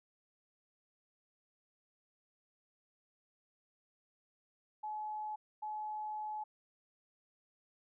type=tone bursts at uneven times; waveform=sine; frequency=853 Hz; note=G#5; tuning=46 cents sharp; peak=-38 dBFS; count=2; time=4.83-5.36 / 5.62-6.44 s; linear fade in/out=10 ms; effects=none